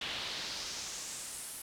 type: noise with band-pass filter sweep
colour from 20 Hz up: brown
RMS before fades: -41 dBFS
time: 0.01-1.62 s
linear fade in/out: 5 ms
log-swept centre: 3200 to 11000 Hz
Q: 2.3
effects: none